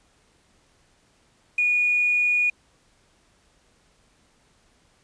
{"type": "tone with quantisation", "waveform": "sine", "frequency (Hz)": 2452, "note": "D#7", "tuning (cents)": -26, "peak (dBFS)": -18, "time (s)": [1.58, 2.5], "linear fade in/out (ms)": 5, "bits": 7, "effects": ["pink hiss -62 dBFS RMS until 5.03 s", "resampled to 22050 Hz"]}